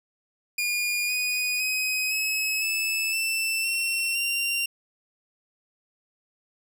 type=tone with pitch steps; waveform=sawtooth; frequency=2431 / 2476 / 2523 / 2570 / 2618 / 2666 / 2716 / 2767 Hz; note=D#7 / D#7 / D#7 / E7 / E7 / E7 / F7 / F7; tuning=-41 / -9 / +23 / -45 / -13 / +19 / -49 / -17 cents; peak=-21 dBFS; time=0.58-4.66 s; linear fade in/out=5 ms; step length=510 ms; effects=none